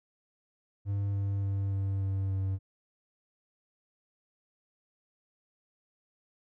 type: tone with pitch steps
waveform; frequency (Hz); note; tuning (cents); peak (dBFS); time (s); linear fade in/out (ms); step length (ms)
triangle; 100 / 99.19 / 98.4 / 97.6 / 96.82 / 96.04; G2 / G2 / G2 / G2 / G2 / G2; +35 / +21 / +7 / -7 / -21 / -35; -26; 0.85-2.59; 50; 290
effects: none